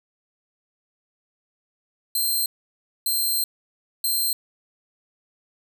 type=tone bursts at uneven times; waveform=10% pulse; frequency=4155 Hz; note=C8; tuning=13 cents flat; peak=-14 dBFS; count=3; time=2.15-2.46 / 3.06-3.44 / 4.04-4.33 s; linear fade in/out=2 ms; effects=none